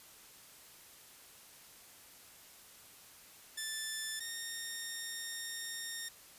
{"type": "tone pair in turn", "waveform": "10% pulse", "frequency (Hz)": [1760, 1841.5], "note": ["A6", "A#6"], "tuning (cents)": [0, -22], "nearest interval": "minor second", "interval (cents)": 78, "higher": "second", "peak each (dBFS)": [-29, -31], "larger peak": "first", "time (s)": [[3.57, 4.2], [4.2, 6.09]], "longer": "second", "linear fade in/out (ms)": 10, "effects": ["white hiss -57 dBFS RMS until 6.38 s", "resampled to 32000 Hz"]}